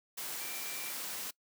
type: tone in noise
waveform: sine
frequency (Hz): 2349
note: D7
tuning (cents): 0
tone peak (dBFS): -48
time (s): 0.4-0.92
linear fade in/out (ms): 10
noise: white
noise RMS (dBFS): -40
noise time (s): 0.17-1.31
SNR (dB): -11
effects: noise-tail reverb RT60 0.1 s tail -23 dB re dry + high-pass 200 Hz 12 dB/octave